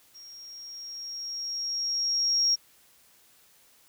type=tone with level ramp; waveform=sine; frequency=5588 Hz; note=F8; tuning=in tune; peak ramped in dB=-45 to -19 dBFS; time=0.14-2.56 s; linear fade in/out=20 ms; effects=tanh soft clip ceiling -15 dBFS + white hiss -60 dBFS RMS until 3.88 s